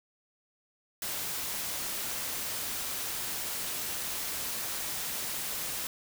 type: noise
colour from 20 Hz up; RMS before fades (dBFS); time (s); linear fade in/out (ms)
white; -35; 1.02-5.87; 2
effects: none